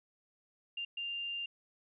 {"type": "tone bursts at uneven times", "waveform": "sine", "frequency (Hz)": 2794, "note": "F7", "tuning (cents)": 0, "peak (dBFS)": -36, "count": 2, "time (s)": [[0.77, 0.85], [0.97, 1.46]], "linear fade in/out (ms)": 5, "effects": []}